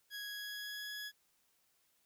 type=tone with pitch glide; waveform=20% pulse; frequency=1661.2 to 1680.5 Hz; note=G#6 to G#6; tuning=0 to +20 cents; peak=-37 dBFS; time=0.1-1.12 s; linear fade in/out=50 ms; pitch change=+20 cents; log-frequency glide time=0.24-0.93 s; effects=white hiss -75 dBFS RMS until 2.05 s

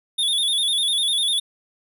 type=tone with vibrato; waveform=square; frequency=3520 Hz; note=A7; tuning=in tune; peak=-19 dBFS; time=0.18-1.4 s; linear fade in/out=10 ms; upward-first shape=square; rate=10 Hz; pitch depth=61 cents each way; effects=none

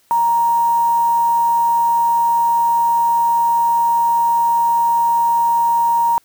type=tone with quantisation; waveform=sine; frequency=935 Hz; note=A#5; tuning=5 cents sharp; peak=-12 dBFS; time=0.11-6.18 s; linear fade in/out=0 ms; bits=5; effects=white hiss -57 dBFS RMS until 6.24 s

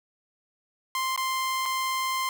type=tone with dropouts; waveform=sawtooth; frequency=1047 Hz; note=C6; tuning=1 cent sharp; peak=-22 dBFS; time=0.95-2.29 s; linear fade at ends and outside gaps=1 ms; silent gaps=1.162-1.176 / 1.656-1.659 s; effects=8-bit

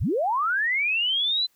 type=linear sweep; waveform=sine; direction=up; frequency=38.89 to 4078 Hz; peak=-21 dBFS; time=0-1.47 s; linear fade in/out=20 ms; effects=white hiss -66 dBFS RMS until 1.55 s

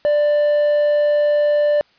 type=tone with quantisation; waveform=triangle; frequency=590 Hz; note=D5; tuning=8 cents sharp; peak=-11 dBFS; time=0.05-1.81 s; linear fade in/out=0 ms; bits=6; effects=white hiss -56 dBFS RMS until 1.98 s + resampled to 11025 Hz

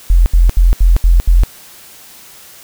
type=tone bursts; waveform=sine; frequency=42.98 Hz; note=F1; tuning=27 cents flat; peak=-4 dBFS; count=6; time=0.1-1.435 s; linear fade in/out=0 ms; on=160 ms; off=75 ms; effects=white hiss -38 dBFS RMS until 2.63 s

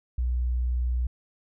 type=tone; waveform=sine; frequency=61.3 Hz; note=B1; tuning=12 cents flat; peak=-23 dBFS; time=0.18-1.07 s; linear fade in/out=5 ms; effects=none

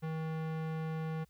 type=tone with low-pass filter; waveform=square; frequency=159.3 Hz; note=D#3; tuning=41 cents sharp; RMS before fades=-37 dBFS; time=0.02-1.25 s; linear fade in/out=20 ms; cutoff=2200 Hz; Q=0.68; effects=added 60 Hz sine -67 dBFS peak until 1.29 s + white hiss -74 dBFS RMS until 1.29 s

